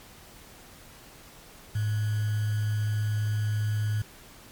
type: tone with sample-and-hold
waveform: sine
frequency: 106.3 Hz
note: G#2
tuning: 41 cents sharp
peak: -24 dBFS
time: 1.75-4.02 s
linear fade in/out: 5 ms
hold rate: 1575 Hz
effects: pink hiss -50 dBFS RMS until 4.51 s + MP3 96 kbps